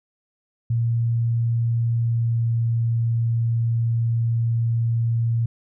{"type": "tone with pitch glide", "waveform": "sine", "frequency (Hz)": [116.54, 115.8], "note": ["A#2", "A#2"], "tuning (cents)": [0, -11], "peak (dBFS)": -18, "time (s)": [0.7, 5.46], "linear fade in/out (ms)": 5, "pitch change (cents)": -11, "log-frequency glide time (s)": [2, 2.47], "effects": []}